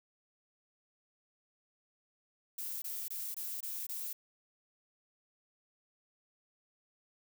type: noise bursts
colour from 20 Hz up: violet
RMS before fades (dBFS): -40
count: 6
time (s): 2.58-4.13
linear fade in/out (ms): 5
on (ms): 240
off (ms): 22
effects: none